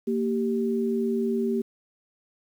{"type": "tone pair together", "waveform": "sine", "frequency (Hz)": [230.8, 390.7], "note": ["A#3", "G4"], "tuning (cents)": [-17, -6], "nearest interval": "major sixth", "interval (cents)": 911, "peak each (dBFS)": [-25, -26], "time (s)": [0.07, 1.62], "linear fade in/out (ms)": 10, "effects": ["9-bit"]}